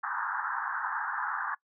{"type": "band-pass noise", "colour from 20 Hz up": "white", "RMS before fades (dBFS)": -33, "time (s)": [0.03, 1.55], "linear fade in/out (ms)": 10, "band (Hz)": [810, 1700], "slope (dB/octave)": 96, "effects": ["noise-tail reverb RT60 0.1 s tail -23 dB re dry"]}